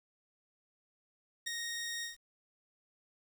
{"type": "tone with ADSR envelope", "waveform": "15% pulse", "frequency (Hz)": 1864.7, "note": "A#6", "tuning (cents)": 0, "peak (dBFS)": -26, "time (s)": [1.46, 2.17], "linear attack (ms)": 15, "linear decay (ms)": 4, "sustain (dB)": -5, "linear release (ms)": 140, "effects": ["10-bit"]}